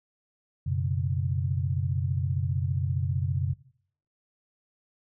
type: chord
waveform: sine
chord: F# suspended fourth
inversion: none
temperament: equal with one note detuned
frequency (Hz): 91.86 / 123.47 / 138.59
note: F#2 / B2 / C#3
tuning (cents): -12 / 0 / 0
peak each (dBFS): -28 / -31 / -29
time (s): 0.66-3.54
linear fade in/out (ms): 10
effects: noise-tail reverb RT60 0.6 s tail -19 dB re dry